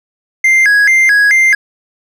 triangle tone with vibrato, 1864.7 Hz, A#6, in tune, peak -4 dBFS, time 0.44-1.55 s, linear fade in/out 5 ms, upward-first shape square, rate 2.3 Hz, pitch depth 200 cents each way, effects none

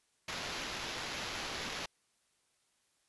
white noise with sample-and-hold, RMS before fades -40 dBFS, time 0.28-1.86 s, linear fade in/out 5 ms, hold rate 8820 Hz, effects white hiss -75 dBFS RMS until 3.08 s + resampled to 24000 Hz

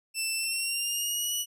15% pulse tone with pitch glide, 2664 to 2939 Hz, E7 to F#7, +18 to -12 cents, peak -21 dBFS, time 0.14-1.46 s, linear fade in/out 50 ms, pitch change +170 cents, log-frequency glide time 0.36-1.34 s, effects none

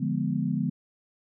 sine chord, D diminished seventh, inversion none, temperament equal, 146.83 / 174.61 / 207.7 / 246.9 Hz, D3 / F3 / Ab3 / Cb4, 0 / 0 / 0 / 0 cents, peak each -30 dBFS, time 0-0.7 s, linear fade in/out 10 ms, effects none

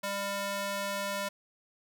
square tone with high-pass filter, 199.7 Hz, G3, 32 cents sharp, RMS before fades -34 dBFS, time 0.03-1.29 s, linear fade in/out 10 ms, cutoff 580 Hz, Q 0.76, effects none

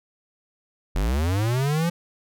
square linear sweep, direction up, 41 to 174.61 Hz, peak -21 dBFS, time 0.95-1.9 s, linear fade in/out 10 ms, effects none

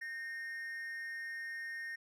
triangle tone with amplitude modulation, 1840 Hz, A#6, 23 cents flat, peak -36 dBFS, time 0.01-1.96 s, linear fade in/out 10 ms, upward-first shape sine, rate 272 Hz, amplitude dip 50%, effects none

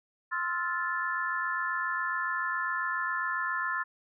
sine chord, F major seventh, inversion second, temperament just, 1047.7 / 1309.6 / 1396.9 / 1746.1 Hz, C6 / E6 / F6 / A6, +2 / -12 / 0 / -14 cents, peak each -34 / -37 / -35 / -32 dBFS, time 0.31-3.84 s, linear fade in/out 20 ms, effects none

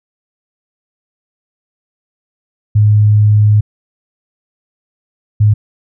sine tone bursts at uneven times, 105.4 Hz, G#2, 26 cents sharp, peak -5 dBFS, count 2, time 2.75-3.61 / 5.4-5.54 s, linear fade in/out 10 ms, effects none

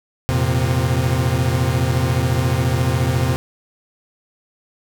40% pulse chord, F suspended fourth, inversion none, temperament equal with one note detuned, 85.61 / 116.54 / 130.81 Hz, F2 / Bb2 / C3, -34 / 0 / 0 cents, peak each -21 / -20 / -18 dBFS, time 0.29-3.36 s, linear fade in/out 0 ms, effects none

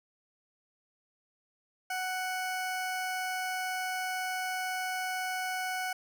20% pulse tone, 742 Hz, F#5, 5 cents sharp, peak -27 dBFS, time 1.9-5.93 s, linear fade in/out 5 ms, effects none

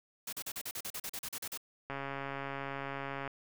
white noise bursts, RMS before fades -40 dBFS, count 14, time 0.27-1.575 s, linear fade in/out 5 ms, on 57 ms, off 39 ms
click train, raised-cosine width 0.5 ms, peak -24 dBFS, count 191, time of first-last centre 1.9-3.277 s, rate 138 Hz
effects none

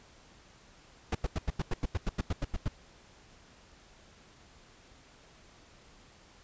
brown noise bursts, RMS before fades -29 dBFS, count 14, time 1.12-2.683 s, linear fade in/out 5 ms, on 29 ms, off 89 ms, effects pink hiss -58 dBFS RMS until 6.43 s + resampled to 16000 Hz

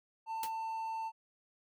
triangle tone, 894 Hz, A5, 27 cents sharp, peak -34 dBFS, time 0.26-1.12 s, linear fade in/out 50 ms
white noise with exponential decay, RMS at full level -36 dBFS, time 0.43-0.52 s, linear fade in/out 2 ms, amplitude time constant 19 ms
effects none

